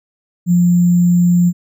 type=tone with sample-and-hold; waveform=sine; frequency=175.3 Hz; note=F3; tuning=7 cents sharp; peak=-8 dBFS; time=0.46-1.53 s; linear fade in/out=50 ms; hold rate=7350 Hz; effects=none